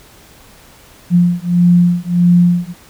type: beating tone pair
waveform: sine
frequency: 174.61 / 176.21 Hz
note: F3 / F3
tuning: 0 / +16 cents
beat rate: 1.6 Hz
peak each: -11 dBFS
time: 1.1-2.74 s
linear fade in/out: 50 ms
effects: pink hiss -43 dBFS RMS until 2.89 s